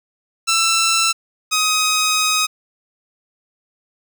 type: tone pair in turn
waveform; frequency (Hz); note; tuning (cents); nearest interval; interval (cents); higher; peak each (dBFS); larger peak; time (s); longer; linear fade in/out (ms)
10% pulse; 1336 / 1258.5; E6 / D#6; +23 / +19; minor second; 104; first; -6 / -7; first; 0.47-1.13 / 1.51-2.47; second; 20
effects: none